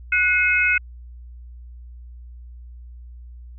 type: tone cluster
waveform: sine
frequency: 1471 / 2148 / 2544 Hz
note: F#6 / C7 / D#7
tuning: -11 / +45 / +38 cents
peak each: -20 dBFS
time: 0.12-0.78 s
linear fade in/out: 5 ms
effects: added 60 Hz sine -37 dBFS peak until 3.58 s